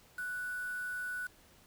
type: tone with quantisation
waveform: sine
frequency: 1480 Hz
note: F#6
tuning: in tune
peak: -36 dBFS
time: 0.18-1.27 s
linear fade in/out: 5 ms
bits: 8
effects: pink hiss -62 dBFS RMS until 1.66 s